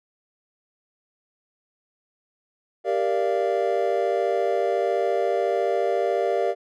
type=chord; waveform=triangle; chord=G minor seventh; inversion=none; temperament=equal with one note detuned; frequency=392 / 466.2 / 587.3 / 688.8 Hz; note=G4 / Bb4 / D5 / F5; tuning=0 / 0 / 0 / -24 cents; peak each=-24 dBFS; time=2.84-6.55 s; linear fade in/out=50 ms; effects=none